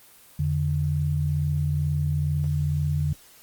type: tone pair together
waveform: sine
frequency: 85.1 / 147.31 Hz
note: F2 / D3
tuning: -44 / +6 cents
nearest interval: major sixth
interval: 950 cents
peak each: -26 / -23 dBFS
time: 0.39-3.13 s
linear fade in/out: 5 ms
effects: white hiss -52 dBFS RMS until 3.42 s + Opus 24 kbps